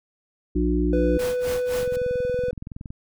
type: harmonic tone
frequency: 59.9 Hz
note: A#1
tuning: 48 cents sharp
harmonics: 1 / 3 / 5 / 6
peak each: -23 / -27 / -23 / -26 dBFS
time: 0.55-1.18 s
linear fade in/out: 10 ms
type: tone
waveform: triangle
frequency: 497 Hz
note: B4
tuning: 11 cents sharp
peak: -20 dBFS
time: 0.93-2.51 s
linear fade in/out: 2 ms
type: noise with tremolo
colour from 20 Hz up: pink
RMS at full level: -32 dBFS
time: 1.19-1.96 s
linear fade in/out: 2 ms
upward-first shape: sine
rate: 3.9 Hz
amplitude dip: 95%
type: click train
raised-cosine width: 5 ms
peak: -23 dBFS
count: 24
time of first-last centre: 1.83-2.905 s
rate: 21.4 Hz
effects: none